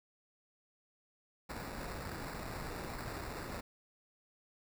pink noise with sample-and-hold, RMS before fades -43 dBFS, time 1.49-3.61 s, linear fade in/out 10 ms, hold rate 3150 Hz, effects none

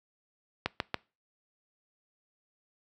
click train, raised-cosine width 0.3 ms, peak -12 dBFS, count 3, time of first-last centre 0.66-0.943 s, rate 7.06 Hz, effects noise-tail reverb RT60 0.3 s tail -23 dB re dry + high-pass 60 Hz 12 dB/octave

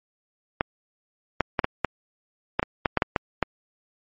clicks, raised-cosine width 0.5 ms, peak -5 dBFS, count 12, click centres 0.609 / 1.407 / 1.592 / 1.644 / 1.847 / 2.595 / 2.629 / 2.858 / 2.973 / 3.022 / 3.162 / 3.427 s, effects MP3 32 kbps

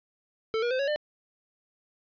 square tone with pitch steps, 444 / 478.6 / 515.9 / 556.2 / 599.6 Hz, A4 / A#4 / C5 / C#5 / D5, +16 / +46 / -24 / +6 / +36 cents, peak -26 dBFS, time 0.54-0.96 s, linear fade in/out 0 ms, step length 84 ms, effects resampled to 11025 Hz + 11-bit

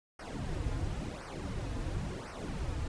brown noise with flanger, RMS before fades -37 dBFS, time 0.19-2.88 s, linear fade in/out 5 ms, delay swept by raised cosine 0.27 to 5.37 ms, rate 0.95 Hz, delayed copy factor -0.8, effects resampled to 22050 Hz

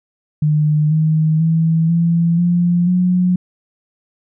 sine tone with pitch steps, 151.5 / 156.93 / 162.56 / 168.39 / 174.43 / 180.69 Hz, D#3 / D#3 / E3 / E3 / F3 / F#3, -46 / +15 / -24 / +37 / -2 / -41 cents, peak -11 dBFS, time 0.42-3.36 s, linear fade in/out 5 ms, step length 490 ms, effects none

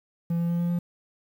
triangle tone with pitch steps, 169.4 / 170.48 / 171.57 / 172.66 / 173.76 Hz, E3 / F3 / F3 / F3 / F3, +48 / -41 / -30 / -19 / -8 cents, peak -21 dBFS, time 0.3-0.79 s, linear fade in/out 5 ms, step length 98 ms, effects 9-bit

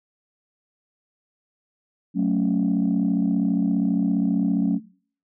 sine chord, F# minor, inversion none, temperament equal, 185 / 220 / 277.2 Hz, F#3 / A3 / C#4, 0 / 0 / 0 cents, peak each -21 / -23 / -22 dBFS, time 2.14-4.8 s, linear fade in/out 50 ms, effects noise-tail reverb RT60 0.5 s tail -23 dB re dry + tanh soft clip ceiling -13 dBFS

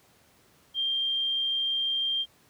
sine tone, 3183 Hz, G7, 26 cents sharp, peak -25 dBFS, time 0.74-2.26 s, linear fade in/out 50 ms, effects pink hiss -61 dBFS RMS until 2.49 s + high-pass 80 Hz 12 dB/octave

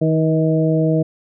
harmonic tone with a mistuned harmonic, 158.6 Hz, D#3, 33 cents sharp, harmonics 1 / 2 / 3 / 4, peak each -16 / -19 / -21 / -22 dBFS, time 0.01-1.03 s, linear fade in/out 10 ms, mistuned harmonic 3, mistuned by +16 cents, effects none

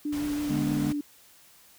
sine tone with vibrato, 293.7 Hz, D4, in tune, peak -27 dBFS, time 0.05-1.01 s, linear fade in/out 5 ms, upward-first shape triangle, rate 6.2 Hz, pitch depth 23 cents each way
pink noise, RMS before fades -40 dBFS, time 0.12-0.93 s, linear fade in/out 10 ms
triangle chord, G# diminished, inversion second, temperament equal, 146.83 / 207.7 / 246.9 Hz, D3 / G#3 / B3, 0 / 0 / 0 cents, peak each -29 dBFS, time 0.49-0.92 s, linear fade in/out 5 ms
effects white hiss -56 dBFS RMS until 1.78 s

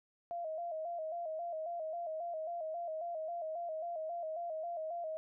sine tone with vibrato, 660 Hz, E5, 2 cents sharp, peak -37 dBFS, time 0.31-5.17 s, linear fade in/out 0 ms, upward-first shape square, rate 3.7 Hz, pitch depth 76 cents each way, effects none

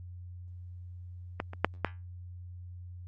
clicks, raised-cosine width 0.5 ms, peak -16 / -27 / -7 / -11 dBFS, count 4, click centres 1.401 / 1.534 / 1.646 / 1.847 s, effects added 89 Hz sine -42 dBFS peak until 3.07 s + Opus 48 kbps

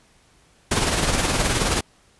pink noise with tremolo, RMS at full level -19 dBFS, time 0.71-1.81 s, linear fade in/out 5 ms, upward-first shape sine, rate 19 Hz, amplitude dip 45%, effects pink hiss -57 dBFS RMS until 2.19 s + resampled to 24000 Hz

